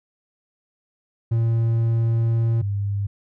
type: tone pair in turn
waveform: triangle / sine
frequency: 114.7 / 100.58 Hz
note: A#2 / G2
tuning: -28 / +45 cents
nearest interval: major second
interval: 227 cents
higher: first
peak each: -15 / -21 dBFS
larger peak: first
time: 1.31-2.62 / 2.62-3.07 s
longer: first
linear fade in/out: 10 ms
effects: none